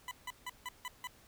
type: tone bursts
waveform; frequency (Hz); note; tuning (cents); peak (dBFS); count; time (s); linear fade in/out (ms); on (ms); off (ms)
20% pulse; 997; B5; +16; -34; 6; 0.08-1.072; 2; 32; 160
effects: pink hiss -62 dBFS RMS until 1.27 s